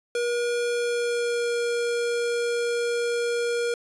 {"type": "tone with pitch glide", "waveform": "square", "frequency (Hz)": [478.8, 474.4], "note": ["A#4", "A#4"], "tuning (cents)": [46, 30], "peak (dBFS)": -24, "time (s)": [0.15, 3.74], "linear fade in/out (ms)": 2, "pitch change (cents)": -16, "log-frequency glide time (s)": [0.7, 1.56], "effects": ["resampled to 24000 Hz"]}